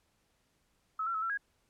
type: tone with pitch steps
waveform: sine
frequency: 1291 / 1359 / 1293 / 1350 / 1644 Hz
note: E6 / F6 / E6 / E6 / G#6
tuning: -37 / -48 / -34 / +41 / -18 cents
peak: -31 dBFS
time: 0.99-1.375 s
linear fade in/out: 5 ms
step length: 77 ms
effects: pink hiss -74 dBFS RMS until 1.69 s + low-pass 12000 Hz 12 dB/octave